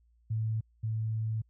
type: tone pair in turn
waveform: sine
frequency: 110.5 / 110.5 Hz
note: A2 / A2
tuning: +8 / +8 cents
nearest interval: unison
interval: 0 cents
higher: neither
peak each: -28 / -29 dBFS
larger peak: first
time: 0.3-0.61 / 0.83-1.42 s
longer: second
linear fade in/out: 10 ms
effects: added 58 Hz sine -63 dBFS peak until 1.49 s